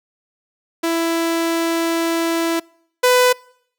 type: tone pair in turn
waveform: sawtooth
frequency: 332.1 / 499.1 Hz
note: E4 / B4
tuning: +13 / +18 cents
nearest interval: perfect fifth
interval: 705 cents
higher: second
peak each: -13 / -7 dBFS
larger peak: second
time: 0.83-2.6 / 3.03-3.33 s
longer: first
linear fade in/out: 10 ms
effects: noise-tail reverb RT60 0.7 s tail -26 dB re dry

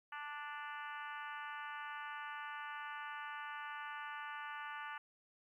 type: harmonic tone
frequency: 293.7 Hz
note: D4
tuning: in tune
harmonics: 3 / 4 / 5 / 6 / 7 / 8 / 9 / 10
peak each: -49 / -49 / -49 / -51 / -57 / -59 / -58 / -59 dBFS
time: 0.12-4.98 s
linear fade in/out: 5 ms
effects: 13-bit

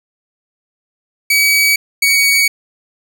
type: tone pair in turn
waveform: sawtooth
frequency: 2274 / 2248 Hz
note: C#7 / C#7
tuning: +44 / +24 cents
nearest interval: unison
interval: 20 cents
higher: first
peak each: -6 dBFS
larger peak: neither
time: 1.3-1.76 / 2.02-2.48 s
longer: neither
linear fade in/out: 5 ms
effects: none

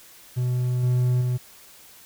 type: tone with level steps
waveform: triangle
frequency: 124.7 Hz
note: B2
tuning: 17 cents sharp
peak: -19 / -16 / -19 dBFS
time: 0.36-1.38 s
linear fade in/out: 20 ms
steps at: 0.83 / 1.21 s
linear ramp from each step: 5 ms
effects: white hiss -49 dBFS RMS until 2.05 s

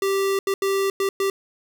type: tone bursts at uneven times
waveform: square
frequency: 391.1 Hz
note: G4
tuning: 4 cents flat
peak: -20 dBFS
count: 5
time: 0.02-0.39 / 0.47-0.54 / 0.62-0.9 / 1-1.09 / 1.2-1.3 s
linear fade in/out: 2 ms
effects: none

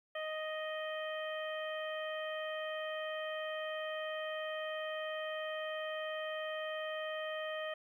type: harmonic tone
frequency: 623 Hz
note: D#5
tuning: 2 cents sharp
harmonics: 1 / 2 / 3 / 4 / 5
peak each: -39 / -46 / -44 / -52 / -48 dBFS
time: 0.15-7.74 s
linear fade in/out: 5 ms
effects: 12-bit

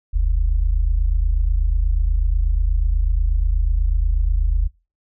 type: tone pair together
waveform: sine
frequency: 41.08 / 69.3 Hz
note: E1 / C#2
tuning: -5 / 0 cents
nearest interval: major sixth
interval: 905 cents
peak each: -15 / -21 dBFS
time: 0.13-4.68 s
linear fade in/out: 20 ms
effects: noise-tail reverb RT60 0.3 s tail -23 dB re dry + tanh soft clip ceiling -7 dBFS

